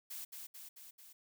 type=noise with echo; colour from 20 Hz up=blue; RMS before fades=-45 dBFS; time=0.1-0.25 s; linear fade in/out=10 ms; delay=220 ms; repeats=4; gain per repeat=-3 dB; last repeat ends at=1.13 s; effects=none